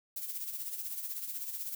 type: noise with tremolo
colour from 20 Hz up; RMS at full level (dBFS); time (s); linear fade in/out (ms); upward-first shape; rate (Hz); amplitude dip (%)
violet; -37; 0.16-1.75; 5; sine; 16; 55
effects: none